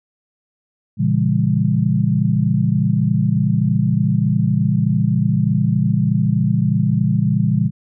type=chord; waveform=sine; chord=A# diminished seventh; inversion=none; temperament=just; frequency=116.54 / 139.85 / 167.82 / 201.4 Hz; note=A#2 / C#3 / E3 / G3; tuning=0 / +16 / +31 / +47 cents; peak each=-19 dBFS; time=0.97-7.71 s; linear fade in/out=50 ms; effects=none